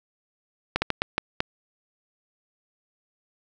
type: slowing click train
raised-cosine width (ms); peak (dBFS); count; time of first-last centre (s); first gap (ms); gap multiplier
0.3; -6; 6; 0.76-1.404; 60; 1.39
effects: none